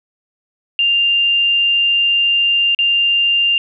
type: tone with dropouts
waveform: sine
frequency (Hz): 2794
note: F7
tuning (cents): 0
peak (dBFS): -11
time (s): 0.79-3.58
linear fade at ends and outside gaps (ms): 1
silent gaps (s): 2.748-2.789
effects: none